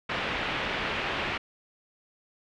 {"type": "low-pass noise", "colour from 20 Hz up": "white", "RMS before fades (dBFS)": -31, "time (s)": [0.09, 1.38], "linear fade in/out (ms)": 10, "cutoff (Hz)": 2900, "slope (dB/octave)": 24, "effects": []}